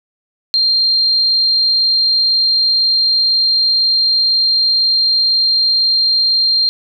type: tone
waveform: sine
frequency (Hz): 4186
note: C8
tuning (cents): 0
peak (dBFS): -10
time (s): 0.54-6.69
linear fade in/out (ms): 0
effects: none